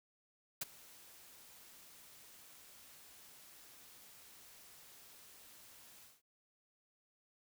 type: noise with ADSR envelope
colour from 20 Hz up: white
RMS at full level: -37 dBFS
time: 0.61-6.22 s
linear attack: 7 ms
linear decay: 23 ms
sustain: -22 dB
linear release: 190 ms
effects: none